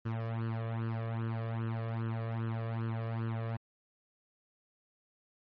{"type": "tone with flanger", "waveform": "sawtooth", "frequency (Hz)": 113.7, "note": "A#2", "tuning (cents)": -43, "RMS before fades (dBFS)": -35, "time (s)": [0.05, 3.57], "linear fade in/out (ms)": 10, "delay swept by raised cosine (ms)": [0.67, 1.77], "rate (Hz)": 2.5, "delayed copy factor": 0.8, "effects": ["low-pass 2000 Hz 12 dB/octave", "MP3 32 kbps"]}